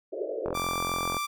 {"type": "band-pass noise", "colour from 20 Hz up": "white", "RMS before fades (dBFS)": -33, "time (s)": [0.12, 0.54], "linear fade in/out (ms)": 5, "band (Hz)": [330, 620], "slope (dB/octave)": 96}
{"type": "click train", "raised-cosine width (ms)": 1, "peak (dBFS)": -18, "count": 32, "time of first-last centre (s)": [0.46, 1.168], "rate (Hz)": 43.8}
{"type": "tone", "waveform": "sawtooth", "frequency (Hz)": 1174.7, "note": "D6", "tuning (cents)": 0, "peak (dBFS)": -25, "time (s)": [0.54, 1.27], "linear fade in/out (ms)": 20}
{"effects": []}